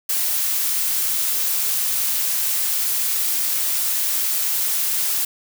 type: noise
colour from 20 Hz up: blue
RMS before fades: -21 dBFS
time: 0.09-5.25 s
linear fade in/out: 5 ms
effects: none